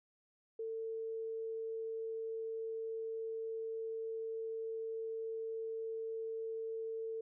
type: tone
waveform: sine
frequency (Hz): 448.3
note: A4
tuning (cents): +32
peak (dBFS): -38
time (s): 0.59-7.21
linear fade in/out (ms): 5
effects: none